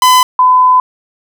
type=tone pair in turn; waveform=45% pulse / sine; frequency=1010 / 1010 Hz; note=B5 / B5; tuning=+39 / +39 cents; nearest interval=unison; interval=0 cents; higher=neither; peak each=-4 dBFS; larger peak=neither; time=0.02-0.23 / 0.39-0.8 s; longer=second; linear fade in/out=2 ms; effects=none